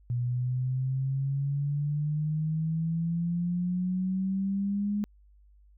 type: exponential sweep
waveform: sine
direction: up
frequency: 120.5 to 207.7 Hz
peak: -26 dBFS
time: 0.1-5.04 s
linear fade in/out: 0 ms
effects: added 50 Hz sine -55 dBFS peak until 5.77 s